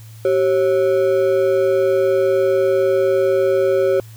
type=ring-modulated tone; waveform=triangle; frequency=464 Hz; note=A#4; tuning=8 cents flat; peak=-8 dBFS; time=0.25-4 s; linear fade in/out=0 ms; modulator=79.9 Hz; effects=added 111 Hz sine -36 dBFS peak until 4.16 s + white hiss -48 dBFS RMS until 4.16 s

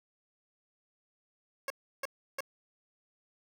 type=tone bursts; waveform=15% pulse; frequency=546 Hz; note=C#5; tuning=26 cents flat; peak=-27 dBFS; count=3; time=1.68-2.406 s; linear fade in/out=2 ms; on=22 ms; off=330 ms; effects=none

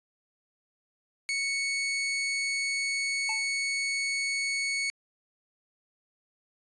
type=tone; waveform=sawtooth; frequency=2217 Hz; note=C#7; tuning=in tune; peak=-24 dBFS; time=1.29-4.9 s; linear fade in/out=0 ms
type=tone with exponential decay; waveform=square; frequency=880 Hz; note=A5; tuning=in tune; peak=-32 dBFS; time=3.29-3.5 s; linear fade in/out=2 ms; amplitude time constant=45 ms
effects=resampled to 22050 Hz

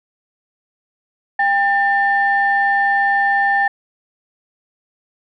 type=tone pair together; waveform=sine; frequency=798 / 1791.4 Hz; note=G5 / A6; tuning=+31 / +31 cents; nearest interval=octave + major second; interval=1400 cents; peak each=-15 dBFS; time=1.39-3.68 s; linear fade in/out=5 ms; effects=tanh soft clip ceiling -5 dBFS

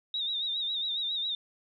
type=tone with vibrato; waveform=sine; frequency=3729 Hz; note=A#7; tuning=in tune; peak=-29 dBFS; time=0.14-1.35 s; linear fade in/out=2 ms; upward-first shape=sine; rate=7.3 Hz; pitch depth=75 cents each way; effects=none

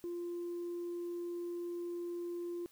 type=tone; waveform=sine; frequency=347.3 Hz; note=F4; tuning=10 cents flat; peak=-36 dBFS; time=0.04-2.66 s; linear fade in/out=0 ms; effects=tanh soft clip ceiling -35 dBFS + white hiss -66 dBFS RMS until 2.71 s

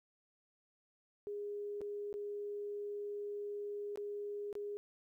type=tone with dropouts; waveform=sine; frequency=410.8 Hz; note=G#4; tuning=19 cents flat; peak=-39 dBFS; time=1.27-4.77 s; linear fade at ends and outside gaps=0 ms; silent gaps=1.808-1.815 / 2.128-2.14 / 3.958-3.974 / 4.528-4.553 s; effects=13-bit

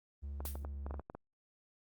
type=tone with vibrato; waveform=triangle; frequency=70.2 Hz; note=C#2; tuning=22 cents sharp; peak=-38 dBFS; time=0.22-1.01 s; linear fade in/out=20 ms; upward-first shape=triangle; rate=2.9 Hz; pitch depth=14 cents each way
type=clicks; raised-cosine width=1 ms; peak=-30 dBFS; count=10; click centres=0.405 / 0.453 / 0.555 / 0.649 / 0.865 / 0.909 / 0.942 / 0.996 / 1.099 / 1.15 s
type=noise with exponential decay; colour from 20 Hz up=blue; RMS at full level=-38 dBFS; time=0.45-0.65 s; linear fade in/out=5 ms; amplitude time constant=42 ms
effects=Opus 32 kbps

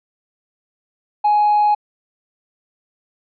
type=tone with hard clipping; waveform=sine; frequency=836 Hz; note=G#5; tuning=11 cents sharp; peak=-12 dBFS; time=1.24-1.75 s; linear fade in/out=10 ms; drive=1 dB; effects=resampled to 11025 Hz

